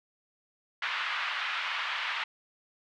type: band-pass noise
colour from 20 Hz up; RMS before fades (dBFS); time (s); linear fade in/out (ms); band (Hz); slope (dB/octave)
pink; -33; 0.82-2.24; 5; 1100 to 3300; 24
effects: none